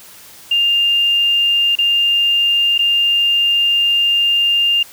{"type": "tone with dropouts", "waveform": "sine", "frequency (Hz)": 2803, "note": "F7", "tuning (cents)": 6, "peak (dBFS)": -11, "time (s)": [0.51, 4.83], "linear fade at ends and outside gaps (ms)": 5, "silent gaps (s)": [[1.754, 1.786], [2.78, 2.79]], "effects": ["white hiss -40 dBFS RMS until 4.92 s"]}